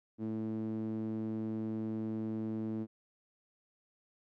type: tone with band-pass filter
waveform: sawtooth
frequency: 110 Hz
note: A2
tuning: in tune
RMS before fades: -37 dBFS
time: 0.18-2.87 s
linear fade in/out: 50 ms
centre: 270 Hz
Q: 5.6
effects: none